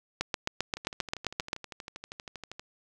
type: two click trains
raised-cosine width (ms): 0.2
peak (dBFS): -23 / -11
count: 24 / 11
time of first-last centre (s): 0.77-2.595 / 0.21-1.531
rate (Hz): 12.6 / 7.57
effects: none